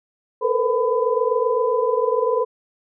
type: tone cluster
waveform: sine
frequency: 443.9 / 463.6 / 491.1 / 512 / 1003 Hz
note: A4 / A#4 / B4 / C5 / B5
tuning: +15 / -10 / -10 / -38 / +26 cents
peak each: -22 / -25 / -22 / -25 / -24 dBFS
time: 0.41-2.45 s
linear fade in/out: 20 ms
effects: none